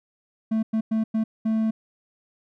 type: tone bursts at uneven times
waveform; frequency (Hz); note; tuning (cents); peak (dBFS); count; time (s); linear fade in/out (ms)
triangle; 220.9; A3; +7; -18; 5; 0.51-0.63 / 0.73-0.81 / 0.91-1.04 / 1.14-1.24 / 1.45-1.71; 10
effects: none